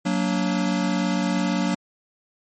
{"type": "chord", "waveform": "square", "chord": "Gb augmented", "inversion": "none", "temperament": "just", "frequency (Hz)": [185, 231.2, 289.1], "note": ["Gb3", "Bb3", "D4"], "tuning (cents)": [0, -14, -27], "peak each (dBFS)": [-24, -27, -27], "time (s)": [0.05, 1.75], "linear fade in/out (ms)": 10, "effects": ["MP3 32 kbps"]}